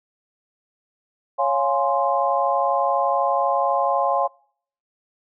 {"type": "chord", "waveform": "sine", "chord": "Db major seventh", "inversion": "none", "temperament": "equal", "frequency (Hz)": [554.4, 698.5, 830.6, 1046.5], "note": ["Db5", "F5", "Ab5", "C6"], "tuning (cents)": [0, 0, 0, 0], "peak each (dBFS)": -23, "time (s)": [1.38, 4.28], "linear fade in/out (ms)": 20, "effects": ["noise-tail reverb RT60 0.6 s tail -26 dB re dry"]}